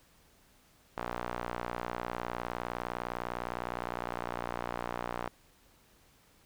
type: tone with band-pass filter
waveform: sawtooth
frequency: 59.8 Hz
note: A#1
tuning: 45 cents sharp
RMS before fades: -38 dBFS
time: 0.97-5.28 s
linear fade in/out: 0 ms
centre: 1000 Hz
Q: 1.2
effects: pink hiss -64 dBFS RMS until 6.45 s